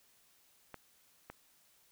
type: clicks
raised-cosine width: 0.5 ms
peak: -30 dBFS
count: 2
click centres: 0.743 / 1.3 s
effects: white hiss -68 dBFS RMS until 1.91 s